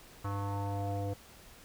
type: tone with low-pass filter sweep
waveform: square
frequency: 100 Hz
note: G2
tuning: 35 cents sharp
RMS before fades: -35 dBFS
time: 0.24-1.14 s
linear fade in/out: 10 ms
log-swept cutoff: 1200 to 580 Hz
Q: 4.5
effects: pink hiss -55 dBFS RMS until 1.64 s